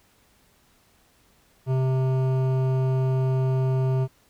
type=tone with hard clipping; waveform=sine; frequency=130.81 Hz; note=C3; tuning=in tune; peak=-22 dBFS; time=1.66-4.08 s; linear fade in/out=50 ms; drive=13 dB; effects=pink hiss -61 dBFS RMS until 4.29 s